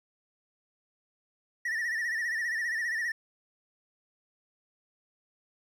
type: tone with vibrato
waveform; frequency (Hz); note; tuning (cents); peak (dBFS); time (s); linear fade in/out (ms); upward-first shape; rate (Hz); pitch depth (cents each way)
triangle; 1848; A#6; -16; -27; 1.65-3.12; 5; sine; 15; 90
effects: none